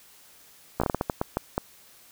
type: slowing click train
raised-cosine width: 1 ms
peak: -10 dBFS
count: 11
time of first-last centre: 0.8-1.579 s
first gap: 15 ms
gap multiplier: 1.34
effects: white hiss -54 dBFS RMS until 2.11 s